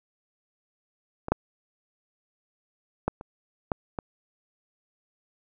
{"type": "clicks", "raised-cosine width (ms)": 1, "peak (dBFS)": [-18, -6, -10, -25, -11, -16], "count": 6, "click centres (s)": [1.284, 1.32, 3.08, 3.211, 3.718, 3.988], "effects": []}